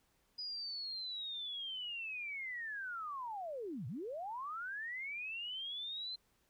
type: linear two-way sweep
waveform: sine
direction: down then up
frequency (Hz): 4978 to 103.83 to 4127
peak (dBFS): -40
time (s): 0.38-6.16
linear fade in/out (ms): 10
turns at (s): 3.87
effects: pink hiss -75 dBFS RMS until 6.49 s